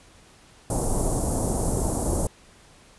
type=band-stop noise; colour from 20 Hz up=pink; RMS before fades=-24 dBFS; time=0.7-2.27 s; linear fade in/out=2 ms; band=820 to 8100 Hz; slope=24 dB/octave; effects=pink hiss -53 dBFS RMS until 2.98 s + resampled to 24000 Hz